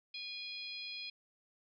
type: harmonic tone with a mistuned harmonic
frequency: 830.6 Hz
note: G#5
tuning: in tune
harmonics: 3 / 4 / 5 / 6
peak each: -46 / -48 / -46 / -50 dBFS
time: 0.14-1.1 s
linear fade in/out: 5 ms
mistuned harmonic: 3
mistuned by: -25 cents
effects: none